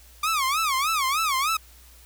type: tone with vibrato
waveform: sawtooth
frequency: 1174 Hz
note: D6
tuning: 1 cent flat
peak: -18 dBFS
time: 0.23-1.57 s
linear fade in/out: 5 ms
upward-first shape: sine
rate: 3.3 Hz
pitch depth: 210 cents each way
effects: added 60 Hz sine -50 dBFS peak until 2.05 s + white hiss -53 dBFS RMS until 2.05 s